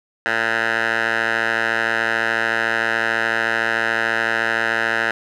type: tone with band-pass filter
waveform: 10% pulse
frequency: 113.7 Hz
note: A#2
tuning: 43 cents flat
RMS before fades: -20 dBFS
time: 0.26-5.11 s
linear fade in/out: 0 ms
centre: 1600 Hz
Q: 2.5
effects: none